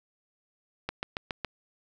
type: click train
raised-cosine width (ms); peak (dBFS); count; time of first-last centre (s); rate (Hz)
0.3; -15; 5; 0.89-1.447; 7.18
effects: none